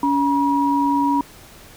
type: tone pair together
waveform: sine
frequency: 282 / 960 Hz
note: C#4 / B5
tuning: +30 / -49 cents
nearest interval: octave + major sixth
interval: 2121 cents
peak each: -18 dBFS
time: 0.03-1.21 s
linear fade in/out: 2 ms
effects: pink hiss -44 dBFS RMS until 1.76 s